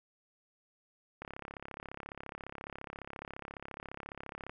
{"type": "click train", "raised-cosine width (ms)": 0.5, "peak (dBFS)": -27, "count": 114, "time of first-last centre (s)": [1.22, 4.495], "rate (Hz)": 34.5, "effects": []}